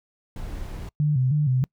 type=noise; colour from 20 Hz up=brown; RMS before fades=-33 dBFS; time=0.36-0.89 s; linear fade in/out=2 ms
type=tone with vibrato; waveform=sine; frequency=138.59 Hz; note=C#3; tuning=in tune; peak=-18 dBFS; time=1-1.64 s; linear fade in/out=0 ms; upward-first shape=square; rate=3.2 Hz; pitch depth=130 cents each way
effects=noise-tail reverb RT60 0.1 s tail -26 dB re dry